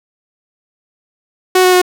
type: tone with pitch steps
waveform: sawtooth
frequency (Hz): 370 / 366.4 / 362.8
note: F#4 / F#4 / F#4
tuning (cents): 0 / -17 / -34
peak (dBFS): -3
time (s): 1.55-1.817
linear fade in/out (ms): 5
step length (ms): 89
effects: none